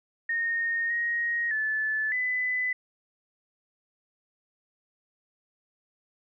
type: tone with pitch steps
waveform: sine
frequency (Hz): 1847 / 1877 / 1740 / 2003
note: A#6 / A#6 / A6 / B6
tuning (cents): -16 / +11 / -20 / +24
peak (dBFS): -25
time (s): 0.29-2.73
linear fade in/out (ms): 5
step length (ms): 610
effects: none